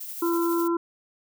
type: noise with tremolo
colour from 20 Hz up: violet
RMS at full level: -35 dBFS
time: 0-0.68 s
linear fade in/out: 10 ms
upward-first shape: sine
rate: 12 Hz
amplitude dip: 35%
type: harmonic tone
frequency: 338.9 Hz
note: E4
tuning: 48 cents sharp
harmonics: 1 / 3 / 4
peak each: -22 / -30 / -34 dBFS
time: 0.22-0.77 s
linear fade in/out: 5 ms
effects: none